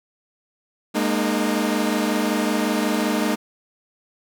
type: chord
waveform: sawtooth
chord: Ab suspended second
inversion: none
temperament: equal with one note detuned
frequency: 207.7 / 233.1 / 304.9 Hz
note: Ab3 / Bb3 / Eb4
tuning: 0 / 0 / -35 cents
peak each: -20 dBFS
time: 0.94-3.36 s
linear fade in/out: 20 ms
effects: none